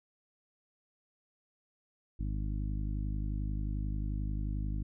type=harmonic tone; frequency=51.3 Hz; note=G#1; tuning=21 cents flat; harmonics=1 / 2 / 3 / 4 / 5 / 6; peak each=-33 / -39 / -43 / -45 / -47 / -49 dBFS; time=2.19-4.83 s; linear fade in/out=10 ms; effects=none